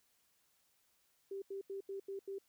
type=tone bursts; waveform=sine; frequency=392 Hz; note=G4; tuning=in tune; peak=-40 dBFS; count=6; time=1.31-2.385 s; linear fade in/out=5 ms; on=110 ms; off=83 ms; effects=white hiss -75 dBFS RMS until 2.48 s